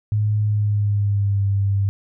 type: tone with pitch glide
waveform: sine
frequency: 105.7 to 99.19 Hz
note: G#2 to G2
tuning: +31 to +21 cents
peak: -16 dBFS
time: 0.12-1.89 s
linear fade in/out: 0 ms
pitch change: -110 cents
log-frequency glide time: 0.42-1.46 s
effects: none